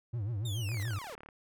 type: tone with vibrato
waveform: triangle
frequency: 108.6 Hz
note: A2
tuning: 22 cents flat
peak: -30 dBFS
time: 0.13-0.99 s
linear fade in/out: 10 ms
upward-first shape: triangle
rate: 7 Hz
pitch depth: 240 cents each way
type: linear sweep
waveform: sawtooth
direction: down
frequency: 3729 to 392 Hz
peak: -38 dBFS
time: 0.45-1.15 s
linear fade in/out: 5 ms
type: click train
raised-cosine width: 0.5 ms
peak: -34 dBFS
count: 23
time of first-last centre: 0.69-1.288 s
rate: 36.8 Hz
type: noise with exponential growth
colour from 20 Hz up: white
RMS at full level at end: -46 dBFS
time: 0.7-0.83 s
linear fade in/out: 2 ms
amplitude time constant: 27 ms
effects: none